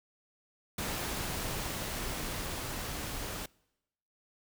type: noise with level ramp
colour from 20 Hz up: pink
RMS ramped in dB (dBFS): -35 to -39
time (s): 0.78-3.46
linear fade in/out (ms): 5
effects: noise-tail reverb RT60 0.9 s tail -25 dB re dry